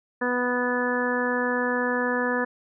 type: harmonic tone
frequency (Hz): 246.9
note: B3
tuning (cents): 0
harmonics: 1 / 2 / 3 / 4 / 5 / 6 / 7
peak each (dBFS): -28 / -27 / -36 / -31 / -35 / -34 / -28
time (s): 0.21-2.45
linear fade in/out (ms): 10
effects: none